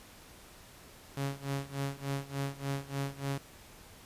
sawtooth tone with tremolo, 138.59 Hz, C#3, in tune, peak -27 dBFS, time 1.17-3.38 s, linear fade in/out 0 ms, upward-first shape sine, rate 3.4 Hz, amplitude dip 90%, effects pink hiss -54 dBFS RMS until 4.05 s + resampled to 32000 Hz

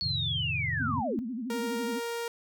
sine linear sweep, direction down, 4439 to 207.7 Hz, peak -29 dBFS, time 0.01-1.19 s, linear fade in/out 0 ms
sine chord, F dominant seventh, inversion none, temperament equal with one note detuned, 87.31 / 110 / 130.81 / 154.58 Hz, F2 / A2 / C3 / Eb3, 0 / 0 / 0 / -11 cents, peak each -37 dBFS, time 0.02-1.02 s, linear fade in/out 10 ms
sine tone with vibrato, 240 Hz, B3, 49 cents flat, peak -32 dBFS, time 0.79-2 s, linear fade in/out 20 ms, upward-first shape sine, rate 12 Hz, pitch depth 180 cents each way
sawtooth tone, 467.8 Hz, A#4, 6 cents sharp, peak -28 dBFS, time 1.5-2.28 s, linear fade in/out 2 ms
effects none

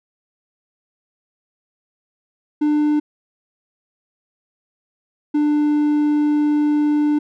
triangle tone pair in turn, 298.7 / 297.1 Hz, D4 / D4, +29 / +20 cents, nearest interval unison, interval 9 cents, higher first, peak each -12 dBFS, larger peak neither, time 2.61-3 / 5.34-7.19 s, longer second, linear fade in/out 10 ms, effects none

